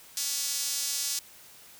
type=tone with high-pass filter; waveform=sawtooth; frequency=282.1 Hz; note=C#4; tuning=30 cents sharp; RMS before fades=-31 dBFS; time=0.17-1.19 s; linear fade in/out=2 ms; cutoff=5800 Hz; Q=1.4; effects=white hiss -52 dBFS RMS until 1.79 s